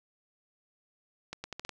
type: accelerating click train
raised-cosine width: 0.2 ms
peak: -21 dBFS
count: 6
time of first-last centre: 1.33-1.693 s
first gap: 110 ms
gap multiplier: 0.79
effects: 10-bit